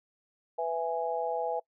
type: harmonic tone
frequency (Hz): 165.8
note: E3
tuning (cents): +10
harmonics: 3 / 4 / 5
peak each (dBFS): -33 / -33 / -33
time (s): 0.58-1.6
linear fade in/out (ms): 10
effects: noise-tail reverb RT60 0.1 s tail -24 dB re dry

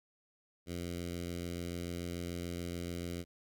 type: tone with notch filter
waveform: 10% pulse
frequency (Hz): 86.9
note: F2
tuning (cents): -8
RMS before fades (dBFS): -40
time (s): 0.66-3.25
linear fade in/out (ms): 50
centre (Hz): 1000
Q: 0.65
effects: none

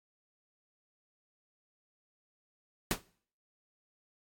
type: noise with exponential decay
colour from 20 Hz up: pink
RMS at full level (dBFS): -26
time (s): 2.91-3.02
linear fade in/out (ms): 0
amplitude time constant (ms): 22
effects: noise-tail reverb RT60 0.5 s tail -21 dB re dry + AAC 64 kbps

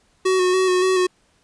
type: tone with vibrato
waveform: square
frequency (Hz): 370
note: F#4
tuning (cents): 0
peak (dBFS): -16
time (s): 0.25-1.07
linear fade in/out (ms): 10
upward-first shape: square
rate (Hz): 3.5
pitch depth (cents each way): 23
effects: pink hiss -61 dBFS RMS until 1.43 s + resampled to 22050 Hz

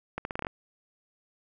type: accelerating click train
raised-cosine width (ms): 0.5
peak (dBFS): -17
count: 8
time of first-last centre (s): 0.18-0.468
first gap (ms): 71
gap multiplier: 0.81
effects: none

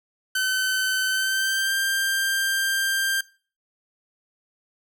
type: tone with pitch glide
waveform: sawtooth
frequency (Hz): 1526 to 1584.4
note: G6 to G6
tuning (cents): -47 to +18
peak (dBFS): -18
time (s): 0.35-3.21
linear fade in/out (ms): 5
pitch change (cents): +65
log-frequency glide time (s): 1.07-1.75
effects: noise-tail reverb RT60 0.4 s tail -21 dB re dry

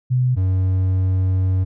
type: tone pair in turn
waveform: sine / triangle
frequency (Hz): 126.3 / 93.55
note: B2 / F#2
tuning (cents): +39 / +20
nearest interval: perfect fourth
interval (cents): 519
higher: first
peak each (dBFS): -14 / -13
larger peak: second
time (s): 0.1-0.36 / 0.36-1.65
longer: second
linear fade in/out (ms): 20
effects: none

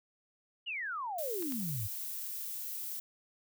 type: exponential sweep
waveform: sine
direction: down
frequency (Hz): 2979 to 93.1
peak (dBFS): -35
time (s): 0.66-1.88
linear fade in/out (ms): 20
type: noise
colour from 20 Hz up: violet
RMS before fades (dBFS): -40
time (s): 1.18-3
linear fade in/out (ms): 5
type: clicks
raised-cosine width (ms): 0.2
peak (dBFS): -29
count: 2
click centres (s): 1.425 / 1.522
effects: none

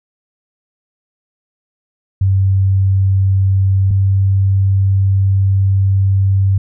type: tone pair in turn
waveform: sine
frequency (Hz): 96.4 / 97.13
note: G2 / G2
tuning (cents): -28 / -15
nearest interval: unison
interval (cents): 13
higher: second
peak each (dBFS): -9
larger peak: neither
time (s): 2.21-3.91 / 3.91-6.58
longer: second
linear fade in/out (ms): 5
effects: none

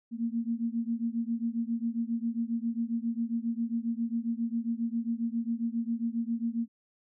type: beating tone pair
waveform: sine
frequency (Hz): 228.5 / 235.9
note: A#3 / A#3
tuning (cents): -34 / +21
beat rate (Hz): 7.4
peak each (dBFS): -31 / -32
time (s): 0.11-6.68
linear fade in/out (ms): 50
effects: none

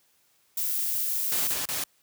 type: noise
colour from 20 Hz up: violet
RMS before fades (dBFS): -28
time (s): 0.57-1.54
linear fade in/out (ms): 5
type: noise bursts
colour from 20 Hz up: white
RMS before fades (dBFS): -30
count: 3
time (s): 1.32-1.838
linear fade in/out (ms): 0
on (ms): 150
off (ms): 34
effects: white hiss -66 dBFS RMS until 2.02 s + high-pass 60 Hz 12 dB/octave

